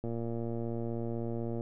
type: click train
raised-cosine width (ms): 2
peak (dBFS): -24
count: 183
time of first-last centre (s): 0.04-1.609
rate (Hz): 116
effects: none